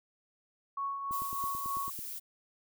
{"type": "tone with tremolo", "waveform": "sine", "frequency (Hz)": 1108.7, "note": "C#6", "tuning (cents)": 0, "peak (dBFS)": -31, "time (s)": [0.77, 1.9], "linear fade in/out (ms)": 5, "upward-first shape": "triangle", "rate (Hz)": 3.3, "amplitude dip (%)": 50}
{"type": "click train", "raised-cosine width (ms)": 3, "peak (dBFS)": -35, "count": 9, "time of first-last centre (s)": [1.11, 1.99], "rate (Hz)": 9.09}
{"type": "noise", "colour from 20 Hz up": "violet", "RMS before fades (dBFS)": -41, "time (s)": [1.11, 2.2], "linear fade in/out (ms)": 20}
{"effects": []}